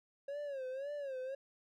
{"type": "tone with vibrato", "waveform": "triangle", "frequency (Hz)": 548, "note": "C#5", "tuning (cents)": -20, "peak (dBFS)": -37, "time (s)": [0.28, 1.35], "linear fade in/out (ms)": 5, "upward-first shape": "sine", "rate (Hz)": 1.9, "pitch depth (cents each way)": 120, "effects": []}